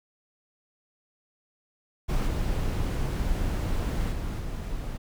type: noise with level steps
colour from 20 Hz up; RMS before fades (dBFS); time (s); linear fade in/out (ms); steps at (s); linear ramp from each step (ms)
brown; -25 / -27 / -31 / -33; 2.08-4.98; 20; 2.26 / 4.11 / 4.39; 20
effects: none